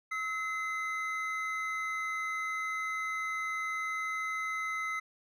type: tone pair together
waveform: triangle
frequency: 1293.3 / 2053 Hz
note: E6 / C7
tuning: -33 / -33 cents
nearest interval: minor sixth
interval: 800 cents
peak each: -34 / -33 dBFS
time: 0.11-5 s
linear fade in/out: 10 ms
effects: none